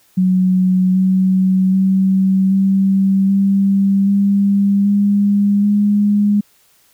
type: tone with pitch steps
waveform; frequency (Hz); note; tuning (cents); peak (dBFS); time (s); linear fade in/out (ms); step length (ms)
sine; 185 / 187.8 / 190.64 / 193.53 / 196.45 / 199.43 / 202.4 / 205.5; F#3 / F#3 / G3 / G3 / G3 / G3 / G#3 / G#3; 0 / +26 / -48 / -22 / +4 / +30 / -44 / -18; -10; 0.17-6.41; 10; 780
effects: white hiss -54 dBFS RMS until 6.93 s